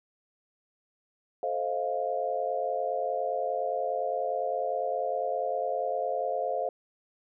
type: chord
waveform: sine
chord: F dominant seventh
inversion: first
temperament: just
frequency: 436.5 / 523.8 / 628.6 / 698.5 Hz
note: A4 / C5 / Eb5 / F5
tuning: -14 / +2 / +18 / 0 cents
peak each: -36 / -32 / -34 / -31 dBFS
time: 1.43-6.69 s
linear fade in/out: 2 ms
effects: none